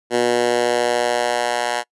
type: tone with high-pass filter sweep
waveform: 10% pulse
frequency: 120.9 Hz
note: B2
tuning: 36 cents flat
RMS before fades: -19 dBFS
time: 0.1-1.84 s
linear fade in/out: 50 ms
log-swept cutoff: 340 to 880 Hz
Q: 1.5
effects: noise-tail reverb RT60 0.1 s tail -26 dB re dry + resampled to 24000 Hz